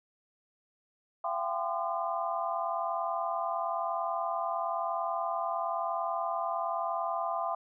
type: tone cluster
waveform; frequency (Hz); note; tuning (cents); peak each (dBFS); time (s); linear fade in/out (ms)
sine; 678 / 759 / 799 / 1030 / 1207; E5 / F#5 / G5 / C6 / D6; +49 / +44 / +33 / -28 / +47; -34 / -39 / -38 / -35 / -37; 1.24-7.55; 5
effects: none